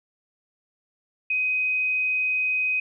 sine tone, 2513 Hz, D#7, 17 cents sharp, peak -21 dBFS, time 1.3-2.8 s, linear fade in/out 5 ms, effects none

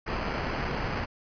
pink noise with sample-and-hold, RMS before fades -31 dBFS, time 0.06-1.06 s, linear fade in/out 20 ms, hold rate 3675 Hz, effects resampled to 11025 Hz

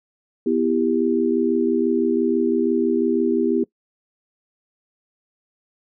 sine chord, E minor, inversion second, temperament just, 247.2 / 329.6 / 395.6 Hz, B3 / E4 / G4, +2 / 0 / +16 cents, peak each -21 dBFS, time 0.46-3.64 s, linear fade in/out 5 ms, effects noise-tail reverb RT60 0.1 s tail -22 dB re dry

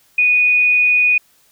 sine tone with frequency modulation, 2473 Hz, D#7, 11 cents flat, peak -10 dBFS, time 0.18-1.18 s, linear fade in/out 5 ms, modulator 32.1 Hz, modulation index 0.21, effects white hiss -55 dBFS RMS until 1.51 s

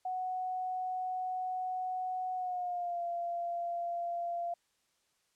sine tone with pitch glide, 740 to 690.4 Hz, F#5 to F5, 0 to -20 cents, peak -33 dBFS, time 0.05-4.54 s, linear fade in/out 5 ms, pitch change -120 cents, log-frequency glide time 2.34-3.02 s, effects white hiss -75 dBFS RMS until 5.35 s + low-pass 9000 Hz 12 dB/octave

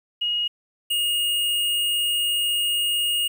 sine / square tone pair in turn, 2880 / 2857 Hz, F#7 / F7, -47 / +39 cents, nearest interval unison, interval 14 cents, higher first, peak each -21 dBFS, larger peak neither, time 0.21-0.48 / 0.9-3.28 s, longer second, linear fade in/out 10 ms, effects 9-bit

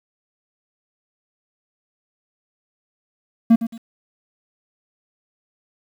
triangle tone with echo, 228.7 Hz, A#3, 33 cents flat, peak -6 dBFS, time 3.5-3.56 s, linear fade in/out 10 ms, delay 110 ms, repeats 2, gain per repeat -12 dB, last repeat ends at 3.78 s, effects 8-bit

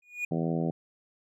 triangle tone with exponential growth, 2451 Hz, D#7, 27 cents flat, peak -25 dBFS, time 0.02-0.25 s, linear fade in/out 5 ms, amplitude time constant 49 ms
harmonic tone, 82.41 Hz, E2, in tune, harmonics 2 / 3 / 4 / 5 / 6 / 7 / 8 / 9, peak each -29 / -33 / -35 / -37 / -39 / -40 / -41 / -42 dBFS, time 0.31-0.71 s, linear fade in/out 5 ms
effects none

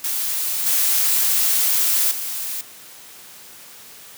blue noise with level steps, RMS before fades -23 / -18 / -27 dBFS, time 0.04-2.61 s, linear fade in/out 2 ms, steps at 0.66 / 2.11 s, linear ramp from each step 5 ms, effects white hiss -42 dBFS RMS until 4.17 s + high-pass 100 Hz 12 dB/octave

